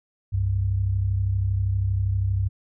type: tone pair together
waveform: sine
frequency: 65.41 / 98 Hz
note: C2 / G2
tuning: 0 / 0 cents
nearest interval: perfect fifth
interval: 700 cents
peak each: -27 / -21 dBFS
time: 0.32-2.49 s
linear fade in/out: 20 ms
effects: none